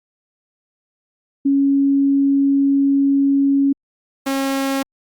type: tone pair in turn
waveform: sine / sawtooth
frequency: 277.2 / 271.5 Hz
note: C#4 / C#4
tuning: 0 / -36 cents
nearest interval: unison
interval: 36 cents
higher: first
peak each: -12 / -14 dBFS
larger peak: first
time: 1.45-3.73 / 4.26-4.83 s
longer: first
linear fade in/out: 10 ms
effects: Opus 32 kbps